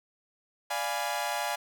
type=chord; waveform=sawtooth; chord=D diminished seventh; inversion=none; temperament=equal; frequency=587.3 / 698.5 / 830.6 / 987.8 Hz; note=D5 / F5 / Ab5 / Cb6; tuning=0 / 0 / 0 / 0 cents; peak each=-33 / -31 / -29 / -34 dBFS; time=0.7-1.56 s; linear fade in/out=10 ms; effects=none